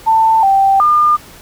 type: tone with pitch steps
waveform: sine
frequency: 891 / 781 / 1207 Hz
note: A5 / G5 / D6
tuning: +22 / -7 / +47 cents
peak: -7 dBFS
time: 0.06-1.17 s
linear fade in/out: 20 ms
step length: 370 ms
effects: pink hiss -38 dBFS RMS until 1.41 s